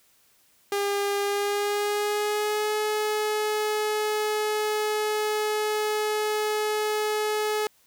sawtooth tone with pitch glide, 403.4 to 425.7 Hz, G4 to G#4, +50 to +43 cents, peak -20 dBFS, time 0.72-7.67 s, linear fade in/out 2 ms, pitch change +93 cents, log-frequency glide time 1.22-2.75 s, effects white hiss -62 dBFS RMS until 7.86 s

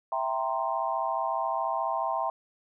sine chord, C dominant seventh, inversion first, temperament equal, 659.3 / 784 / 932.3 / 1046.5 Hz, E5 / G5 / Bb5 / C6, 0 / 0 / 0 / 0 cents, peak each -32 dBFS, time 0.12-2.3 s, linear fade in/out 2 ms, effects none

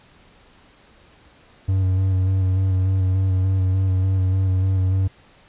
triangle tone with vibrato, 94.3 Hz, F#2, 33 cents sharp, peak -14 dBFS, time 1.68-5.08 s, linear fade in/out 10 ms, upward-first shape square, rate 3.4 Hz, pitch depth 20 cents each way, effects pink hiss -52 dBFS RMS until 5.48 s + resampled to 8000 Hz

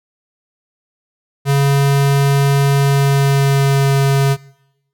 square tone with pitch glide, 139.6 to 137.84 Hz, C#3 to C#3, +13 to -9 cents, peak -11 dBFS, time 1.45-4.37 s, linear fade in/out 50 ms, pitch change -22 cents, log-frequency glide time 2.75-3.94 s, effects noise-tail reverb RT60 0.9 s tail -22 dB re dry

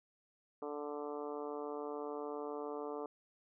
harmonic tone, 146.9 Hz, D3, 1 cent sharp, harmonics 2 / 3 / 4 / 5 / 6 / 7 / 8 / 9, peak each -47 / -42 / -48 / -50 / -51 / -53 / -51 / -62 dBFS, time 0.62-3.06 s, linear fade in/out 2 ms, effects none

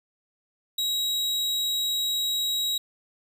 40% pulse tone, 3836 Hz, A#7, 49 cents sharp, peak -23 dBFS, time 0.78-2.78 s, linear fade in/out 5 ms, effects none

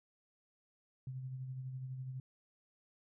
sine tone with tremolo, 130 Hz, C3, 11 cents flat, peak -39 dBFS, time 1.07-2.2 s, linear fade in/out 2 ms, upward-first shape sine, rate 12 Hz, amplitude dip 40%, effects none

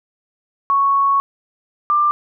sine tone pair in turn, 1108.7 / 1187.9 Hz, C#6 / D6, 0 / +19 cents, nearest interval minor second, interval 119 cents, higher second, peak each -12 dBFS, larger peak neither, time 0.7-1.2 / 1.9-2.11 s, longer first, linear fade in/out 0 ms, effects none

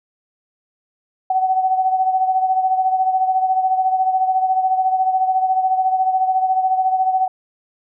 sine beating tone pair, 751 / 765 Hz, F#5 / G5, +26 / -42 cents, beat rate 14 Hz, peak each -15 / -22 dBFS, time 1.3-7.28 s, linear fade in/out 5 ms, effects none

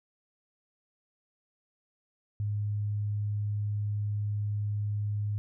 sine tone, 103.83 Hz, G#2, in tune, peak -28 dBFS, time 2.4-5.38 s, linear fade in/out 0 ms, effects none

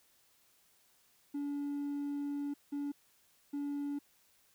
triangle tone bursts at uneven times, 286.2 Hz, D4, 45 cents flat, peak -32 dBFS, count 3, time 1.34-2.54 / 2.72-2.92 / 3.53-3.99 s, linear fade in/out 10 ms, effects tanh soft clip ceiling -29 dBFS + white hiss -69 dBFS RMS until 4.54 s

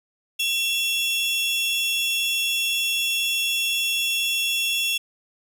40% pulse tone pair together, 2711 / 3374 Hz, E7 / G#7, +48 / +27 cents, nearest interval major third, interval 379 cents, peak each -23 dBFS, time 0.39-4.98 s, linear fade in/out 10 ms, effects none

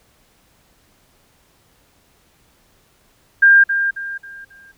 sine tone with echo, 1600 Hz, G6, 35 cents sharp, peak -6 dBFS, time 3.42-3.64 s, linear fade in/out 10 ms, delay 270 ms, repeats 4, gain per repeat -9 dB, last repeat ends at 4.72 s, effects pink hiss -57 dBFS RMS until 4.77 s

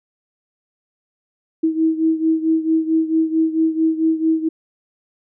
sine beating tone pair, 320 / 324.5 Hz, D#4 / E4, +49 / -27 cents, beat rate 4.5 Hz, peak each -16 / -20 dBFS, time 1.63-4.49 s, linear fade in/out 10 ms, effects none

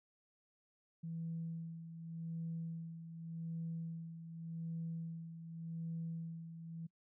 sine tone with tremolo, 164.81 Hz, E3, in tune, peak -38 dBFS, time 1.03-6.87 s, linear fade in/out 10 ms, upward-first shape sine, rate 0.86 Hz, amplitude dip 65%, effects noise-tail reverb RT60 0.1 s tail -25 dB re dry + tanh soft clip ceiling -34 dBFS

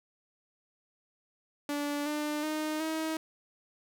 sawtooth tone with pitch steps, 290 / 299 / 308.3 / 317.9 Hz, D4 / D4 / D#4 / D#4, -22 / +31 / -16 / +37 cents, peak -27 dBFS, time 1.69-3.17 s, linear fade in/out 2 ms, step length 370 ms, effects none

